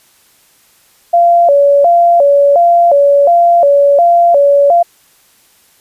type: tone with vibrato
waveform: sine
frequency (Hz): 625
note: D#5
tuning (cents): +8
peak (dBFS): -4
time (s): 1.13-4.83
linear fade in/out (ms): 10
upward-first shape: square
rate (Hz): 1.4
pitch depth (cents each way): 170
effects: white hiss -49 dBFS RMS until 5.8 s + resampled to 32000 Hz